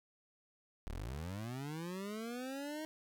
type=linear sweep; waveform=25% pulse; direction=up; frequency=30.67 to 315.7 Hz; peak=-37 dBFS; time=0.87-2.85 s; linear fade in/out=0 ms; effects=none